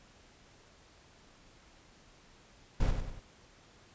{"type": "noise with echo", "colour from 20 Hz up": "brown", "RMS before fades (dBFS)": -27, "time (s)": [2.8, 2.91], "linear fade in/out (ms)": 5, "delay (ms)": 96, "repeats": 3, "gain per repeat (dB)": -6, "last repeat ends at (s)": 3.198, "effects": ["pink hiss -60 dBFS RMS until 3.94 s", "resampled to 16000 Hz"]}